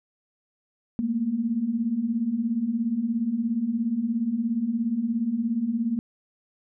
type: beating tone pair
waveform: sine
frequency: 217.4 / 234.4 Hz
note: A3 / A#3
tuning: -21 / +10 cents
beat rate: 17 Hz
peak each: -29 / -24 dBFS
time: 0.99-5.99 s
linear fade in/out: 0 ms
effects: none